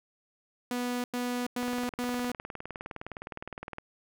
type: tone bursts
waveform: sawtooth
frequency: 245.6 Hz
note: B3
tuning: 9 cents flat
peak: -26 dBFS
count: 4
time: 0.71-2.318 s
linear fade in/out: 2 ms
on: 330 ms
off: 96 ms
type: click train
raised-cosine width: 0.5 ms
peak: -23 dBFS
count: 43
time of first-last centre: 1.63-3.784 s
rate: 19.5 Hz
effects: none